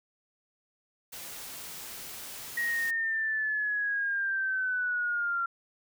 white noise, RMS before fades -42 dBFS, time 1.12-2.91 s, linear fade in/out 10 ms
sine linear sweep, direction down, 1894 to 1371 Hz, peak -27 dBFS, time 2.57-5.46 s, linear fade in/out 5 ms
effects none

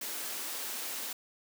white high-pass noise, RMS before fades -38 dBFS, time 0.01-1.13 s, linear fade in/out 5 ms, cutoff 210 Hz, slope 48 dB/octave, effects none

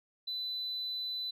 sine tone, 4000 Hz, B7, 21 cents sharp, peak -33 dBFS, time 0.27-1.31 s, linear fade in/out 10 ms, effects tanh soft clip ceiling -31 dBFS

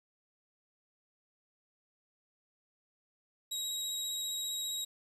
25% pulse tone with vibrato, 3828 Hz, A#7, 45 cents sharp, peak -30 dBFS, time 3.51-4.85 s, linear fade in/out 10 ms, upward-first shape sine, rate 15 Hz, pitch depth 12 cents each way, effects 10-bit

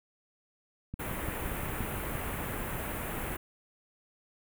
click train, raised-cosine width 5 ms, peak -25 dBFS, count 8, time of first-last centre 0.94-2.153 s, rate 5.77 Hz
pink band-stop noise, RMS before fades -36 dBFS, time 0.99-3.37 s, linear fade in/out 10 ms, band 2600 to 10000 Hz, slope 24 dB/octave
effects none

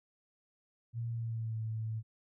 sine tone with pitch glide, 116.54 to 110.76 Hz, A#2 to A2, 0 to +12 cents, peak -34 dBFS, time 0.93-2.03 s, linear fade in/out 50 ms, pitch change -88 cents, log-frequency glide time 1.09-1.59 s, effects none

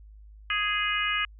harmonic tone, 415.3 Hz, G#4, in tune, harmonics 3 / 4 / 5 / 6 / 7, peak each -31 / -31 / -31 / -31 / -31 dBFS, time 0.5-1.25 s, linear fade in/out 2 ms, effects added 52 Hz sine -46 dBFS peak until 1.39 s

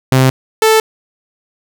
sawtooth tone pair in turn, 130.81 / 440 Hz, C3 / A4, 0 / 0 cents, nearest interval octave + major sixth, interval 2100 cents, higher second, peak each -3 dBFS, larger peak neither, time 0.12-0.3 / 0.62-0.8 s, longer neither, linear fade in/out 2 ms, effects none

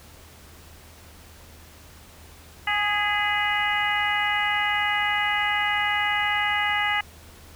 harmonic tone with a mistuned harmonic, 415.3 Hz, G#4, in tune, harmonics 2 / 3 / 4 / 5 / 6 / 7, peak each -27 / -30 / -29 / -25 / -34 / -30 dBFS, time 2.67-7.01 s, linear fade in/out 5 ms, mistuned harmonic 5, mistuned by -37 cents, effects added 79 Hz sine -49 dBFS peak until 7.55 s + pink hiss -49 dBFS RMS until 7.55 s

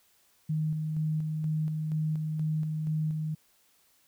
sine tone with tremolo, 155.56 Hz, D#3, in tune, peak -26 dBFS, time 0.49-3.35 s, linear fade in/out 10 ms, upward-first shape square, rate 2.1 Hz, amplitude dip 30%, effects white hiss -66 dBFS RMS until 4.07 s

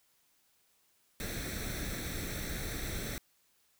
pink noise with comb filter, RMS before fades -38 dBFS, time 1.2-3.18 s, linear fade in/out 0 ms, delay 0.51 ms, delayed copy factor +0.7, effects white hiss -71 dBFS RMS until 3.79 s

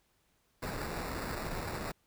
pink noise with sample-and-hold, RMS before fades -38 dBFS, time 0.62-1.92 s, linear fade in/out 10 ms, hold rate 3150 Hz, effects pink hiss -73 dBFS RMS until 2.06 s

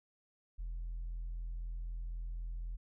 sine tone, 41.97 Hz, E1, 32 cents sharp, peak -36 dBFS, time 0.58-2.77 s, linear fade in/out 20 ms, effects tanh soft clip ceiling -36 dBFS

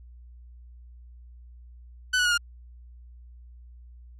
sawtooth tone with pitch steps, 1500 / 1470 / 1440.6 / 1411.7 Hz, F#6 / F#6 / F#6 / F6, +23 / -12 / -47 / +18 cents, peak -17 dBFS, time 2.13-2.378 s, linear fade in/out 10 ms, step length 62 ms, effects added 60 Hz sine -45 dBFS peak until 4.19 s + low-pass 8000 Hz 12 dB/octave

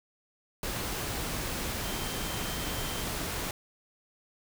sine tone in noise, 3136 Hz, G7, in tune, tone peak -44 dBFS, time 1.84-3.03 s, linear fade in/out 2 ms, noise pink, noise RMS -34 dBFS, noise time 0.63-3.51 s, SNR -13 dB, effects none

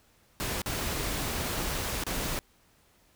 pink noise with dropouts, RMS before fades -32 dBFS, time 0.4-2.39 s, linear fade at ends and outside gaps 0 ms, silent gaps 0.618-0.66 / 2.037-2.066 s, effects pink hiss -64 dBFS RMS until 3.15 s

